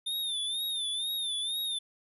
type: tone with vibrato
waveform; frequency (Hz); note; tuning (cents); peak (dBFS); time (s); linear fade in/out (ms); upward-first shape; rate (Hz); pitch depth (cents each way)
square; 3607; A7; +42; -31; 0.06-1.79; 10; sine; 2.1; 84
effects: resampled to 32000 Hz